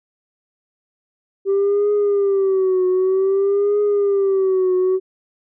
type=tone with vibrato; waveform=sine; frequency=390 Hz; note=G4; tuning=9 cents flat; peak=-12 dBFS; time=1.45-5 s; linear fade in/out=50 ms; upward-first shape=triangle; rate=0.53 Hz; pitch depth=110 cents each way; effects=tanh soft clip ceiling -12 dBFS